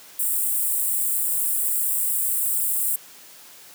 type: high-pass noise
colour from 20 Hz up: white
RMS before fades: -23 dBFS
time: 0.19-2.96 s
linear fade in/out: 5 ms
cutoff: 7700 Hz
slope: 96 dB/octave
effects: white hiss -46 dBFS RMS until 3.74 s + high-pass 150 Hz 12 dB/octave

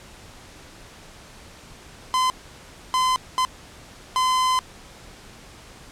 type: tone bursts at uneven times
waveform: 45% pulse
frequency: 1025 Hz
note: C6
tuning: 36 cents flat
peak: -18 dBFS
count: 4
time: 2.14-2.3 / 2.94-3.16 / 3.38-3.45 / 4.16-4.59 s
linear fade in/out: 0 ms
effects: pink hiss -45 dBFS RMS until 5.91 s + low-pass 9000 Hz 12 dB/octave

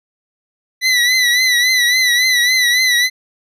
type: tone with vibrato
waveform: 25% pulse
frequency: 1984 Hz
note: B6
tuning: 7 cents sharp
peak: -7 dBFS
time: 0.81-3.1 s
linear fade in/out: 50 ms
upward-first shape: triangle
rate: 3.6 Hz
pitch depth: 76 cents each way
effects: low-pass 11000 Hz 12 dB/octave

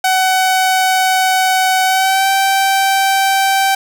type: tone with pitch glide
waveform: sawtooth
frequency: 751 to 777 Hz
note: F#5 to G5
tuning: +26 to -16 cents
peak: -7 dBFS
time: 0.04-3.75 s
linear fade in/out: 5 ms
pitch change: +58 cents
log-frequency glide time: 1.84-2.29 s
effects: none

